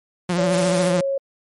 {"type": "tone with vibrato", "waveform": "sawtooth", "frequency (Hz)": 175.1, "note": "F3", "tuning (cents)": 5, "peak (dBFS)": -15, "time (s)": [0.29, 1.01], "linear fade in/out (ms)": 5, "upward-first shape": "triangle", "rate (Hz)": 14, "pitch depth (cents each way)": 70}
{"type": "tone with pitch glide", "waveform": "sine", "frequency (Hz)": [565, 548], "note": ["C#5", "C#5"], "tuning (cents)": [33, -20], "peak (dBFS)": -19, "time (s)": [0.38, 1.18], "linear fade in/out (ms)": 5, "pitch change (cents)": -53, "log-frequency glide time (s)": [0.69, 0.97]}
{"type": "noise", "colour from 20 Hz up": "white", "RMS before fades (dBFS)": -30, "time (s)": [0.49, 0.93], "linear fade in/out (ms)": 50}
{"effects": ["MP3 48 kbps"]}